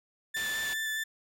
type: tone with vibrato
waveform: 35% pulse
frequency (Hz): 1760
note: A6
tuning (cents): 0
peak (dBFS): -29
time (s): 0.34-1.04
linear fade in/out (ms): 10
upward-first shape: square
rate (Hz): 4.8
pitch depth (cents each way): 10
type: low-pass noise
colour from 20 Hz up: white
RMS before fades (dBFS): -42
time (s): 0.36-0.74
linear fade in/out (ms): 10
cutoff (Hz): 5800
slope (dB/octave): 12
effects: none